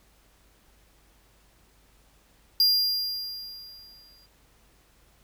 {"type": "tone with exponential decay", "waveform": "square", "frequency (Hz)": 4800, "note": "D8", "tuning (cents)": 37, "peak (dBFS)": -17, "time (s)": [2.6, 4.26], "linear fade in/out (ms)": 2, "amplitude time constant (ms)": 360, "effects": ["added 50 Hz sine -62 dBFS peak until 5.23 s", "pink hiss -62 dBFS RMS until 5.23 s"]}